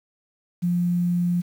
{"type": "tone with quantisation", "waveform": "sine", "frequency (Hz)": 175.6, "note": "F3", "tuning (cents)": 10, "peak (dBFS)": -19, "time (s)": [0.62, 1.42], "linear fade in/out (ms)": 20, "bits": 8, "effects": []}